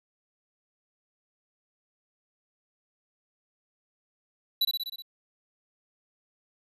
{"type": "tone with echo", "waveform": "square", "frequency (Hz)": 3951, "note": "B7", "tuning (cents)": 0, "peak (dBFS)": -22, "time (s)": [4.61, 4.65], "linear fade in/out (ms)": 5, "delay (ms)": 62, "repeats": 6, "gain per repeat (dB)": -3, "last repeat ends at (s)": 5.022, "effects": ["resampled to 32000 Hz"]}